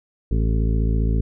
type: harmonic tone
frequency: 55 Hz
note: A1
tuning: in tune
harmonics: 1 / 2 / 3 / 4 / 5 / 7 / 8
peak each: -18 / -24 / -28 / -30 / -32 / -35 / -36 dBFS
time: 0.31-1.21 s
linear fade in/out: 5 ms
effects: none